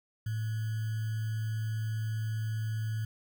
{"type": "tone with sample-and-hold", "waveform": "sine", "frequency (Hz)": 110, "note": "A2", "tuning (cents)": 0, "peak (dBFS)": -30, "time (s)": [0.26, 3.05], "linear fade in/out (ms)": 5, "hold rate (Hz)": 1575, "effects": []}